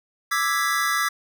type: chord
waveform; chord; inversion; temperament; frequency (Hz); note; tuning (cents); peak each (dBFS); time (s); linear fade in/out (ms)
square; E dominant seventh; third; equal; 1174.7 / 1318.5 / 1661.2 / 1975.5; D6 / E6 / G#6 / B6; 0 / 0 / 0 / 0; -27; 0.31-1.09; 10
effects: none